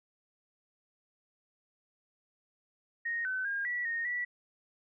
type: tone with pitch steps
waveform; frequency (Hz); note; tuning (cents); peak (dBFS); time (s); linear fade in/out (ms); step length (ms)
sine; 1863 / 1519 / 1617 / 1946 / 1852 / 1951; A#6 / F#6 / G#6 / B6 / A#6 / B6; -2 / +45 / -47 / -26 / -12 / -22; -31; 3.05-4.25; 10; 200
effects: none